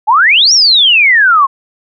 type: exponential two-way sweep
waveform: sine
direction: up then down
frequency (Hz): 802 to 5800 to 1050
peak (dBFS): -4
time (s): 0.07-1.47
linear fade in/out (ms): 20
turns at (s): 0.53
effects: none